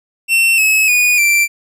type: tone with pitch steps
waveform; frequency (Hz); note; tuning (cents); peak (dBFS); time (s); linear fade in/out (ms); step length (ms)
45% pulse; 2700 / 2578 / 2462 / 2350; E7 / E7 / D#7 / D7; +41 / -39 / -19 / +1; -9; 0.28-1.48; 50; 300
effects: none